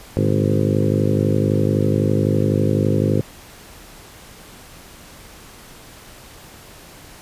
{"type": "harmonic tone with a mistuned harmonic", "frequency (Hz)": 51.91, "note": "G#1", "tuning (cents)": 0, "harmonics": [2, 3, 4, 5, 6, 7, 8, 9, 10], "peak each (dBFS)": [-20, -22, -23, -24, -25, -25, -26, -27, -27], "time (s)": [0.17, 3.21], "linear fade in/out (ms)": 0, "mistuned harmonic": 3, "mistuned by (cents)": -76, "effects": ["pink hiss -42 dBFS RMS until 7.21 s", "resampled to 32000 Hz"]}